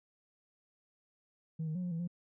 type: tone with pitch steps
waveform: sine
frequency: 160.3 / 156 / 181.2 / 177.7 / 165.1 / 174.6 Hz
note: E3 / D#3 / F#3 / F3 / E3 / F3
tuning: -48 / +5 / -36 / +30 / +3 / 0 cents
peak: -32 dBFS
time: 1.59-2.076 s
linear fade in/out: 10 ms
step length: 81 ms
effects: tanh soft clip ceiling -32 dBFS